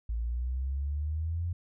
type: exponential sweep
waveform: sine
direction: up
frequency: 55.1 to 88.3 Hz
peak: -29 dBFS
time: 0.09-1.53 s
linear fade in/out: 5 ms
effects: none